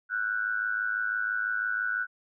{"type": "tone with amplitude modulation", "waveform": "sine", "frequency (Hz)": 1480, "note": "F#6", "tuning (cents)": 0, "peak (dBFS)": -23, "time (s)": [0.09, 2.07], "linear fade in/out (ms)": 50, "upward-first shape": "sine", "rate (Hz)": 106, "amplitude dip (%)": 80, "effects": []}